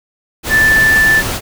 sine tone in noise, 1760 Hz, A6, in tune, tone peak -7 dBFS, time 0.49-1.23 s, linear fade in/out 50 ms, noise pink, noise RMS -19 dBFS, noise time 0.43-1.41 s, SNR +9 dB, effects none

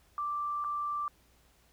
sine tone with dropouts, 1174.7 Hz, D6, in tune, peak -31 dBFS, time 0.18-1.08 s, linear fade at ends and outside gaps 1 ms, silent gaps 0.641-0.646 s, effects added 60 Hz sine -66 dBFS peak until 1.72 s + pink hiss -66 dBFS RMS until 1.72 s

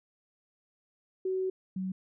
sine tone pair in turn, 375.8 / 187.9 Hz, F#4 / F#3, +27 / +27 cents, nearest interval octave, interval 1200 cents, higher first, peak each -28 / -31 dBFS, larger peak first, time 1.25-1.5 / 1.76-1.92 s, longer first, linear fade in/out 5 ms, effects none

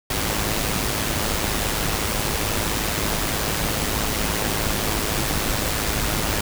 pink noise with amplitude modulation, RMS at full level -21 dBFS, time 0.1-6.41 s, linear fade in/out 5 ms, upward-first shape sine, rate 106 Hz, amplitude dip 50%, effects none

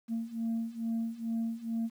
sine beating tone pair, 226.6 / 228.9 Hz, A#3 / A#3, -49 / -31 cents, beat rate 2.3 Hz, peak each -34 / -32 dBFS, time 0.08-1.9 s, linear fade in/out 50 ms, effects tanh soft clip ceiling -27 dBFS + 10-bit

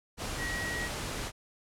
sine tone in noise, 1908 Hz, A#6, 40 cents sharp, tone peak -34 dBFS, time 0.37-0.9 s, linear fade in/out 50 ms, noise pink, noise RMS -36 dBFS, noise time 0.17-1.32 s, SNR -1 dB, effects low-pass 10000 Hz 12 dB/octave

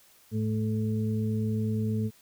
harmonic tone, 108.8 Hz, A2, 19 cents flat, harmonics 1 / 2 / 4, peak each -28 / -29 / -37 dBFS, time 0.31-2.11 s, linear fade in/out 50 ms, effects white hiss -59 dBFS RMS until 2.21 s

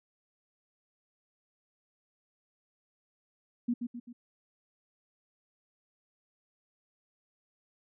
sine tone with echo, 240 Hz, B3, 49 cents flat, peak -26 dBFS, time 3.68-3.74 s, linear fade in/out 10 ms, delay 130 ms, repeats 3, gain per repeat -6 dB, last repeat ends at 4.13 s, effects none

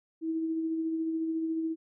sine tone with tremolo, 323.4 Hz, E4, 33 cents flat, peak -27 dBFS, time 0.21-1.76 s, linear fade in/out 50 ms, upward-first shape sine, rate 14 Hz, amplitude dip 30%, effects none

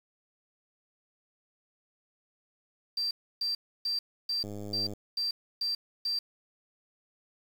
sine tone bursts, 4699 Hz, D8, in tune, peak -28 dBFS, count 8, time 2.97-6.19 s, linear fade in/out 5 ms, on 140 ms, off 300 ms
click train, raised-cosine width 2 ms, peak -28 dBFS, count 52, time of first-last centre 4.44-4.935 s, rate 103 Hz
effects 8-bit

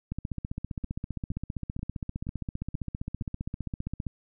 two click trains, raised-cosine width 5 ms, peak -20 / -24 dBFS, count 61 / 6, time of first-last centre 0.12-4.067 / 0.84-3.221 s, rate 15.2 / 2.1 Hz, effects none

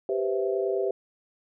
sine chord, C major seventh, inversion second, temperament equal, 392 / 493.9 / 523.3 / 659.3 Hz, G4 / B4 / C5 / E5, 0 / 0 / 0 / 0 cents, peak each -26 / -32 / -32 / -32 dBFS, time 0.09-0.91 s, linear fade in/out 2 ms, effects none

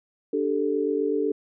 sine chord, D suspended fourth, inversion none, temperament equal, 293.7 / 392 / 440 Hz, D4 / G4 / A4, 0 / 0 / 0 cents, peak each -27 / -27 / -25 dBFS, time 0.33-1.32 s, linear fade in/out 5 ms, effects none

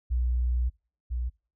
sine tone pair in turn, 61.1 / 60.61 Hz, B1 / B1, -18 / -32 cents, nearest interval unison, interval 14 cents, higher first, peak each -23 / -27 dBFS, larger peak first, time 0.1-0.7 / 1.1-1.3 s, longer first, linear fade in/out 20 ms, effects noise-tail reverb RT60 0.4 s tail -26 dB re dry

